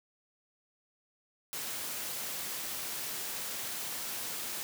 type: high-pass noise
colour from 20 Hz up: white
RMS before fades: -38 dBFS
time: 1.53-4.63 s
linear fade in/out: 0 ms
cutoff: 110 Hz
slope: 12 dB/octave
effects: none